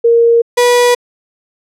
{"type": "tone pair in turn", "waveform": ["sine", "35% pulse"], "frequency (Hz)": [466.2, 487], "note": ["A#4", "B4"], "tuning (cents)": [0, -24], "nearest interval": "minor second", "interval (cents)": 76, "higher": "second", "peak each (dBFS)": -5, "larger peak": "neither", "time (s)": [[0.04, 0.42], [0.57, 0.95]], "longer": "neither", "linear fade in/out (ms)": 10, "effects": ["low-pass 12000 Hz 12 dB/octave"]}